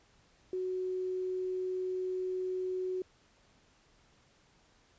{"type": "tone with quantisation", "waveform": "sine", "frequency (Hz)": 370, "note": "F#4", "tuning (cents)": 0, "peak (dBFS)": -32, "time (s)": [0.53, 3.02], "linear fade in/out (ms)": 2, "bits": 10, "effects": ["pink hiss -66 dBFS RMS until 4.98 s", "resampled to 16000 Hz"]}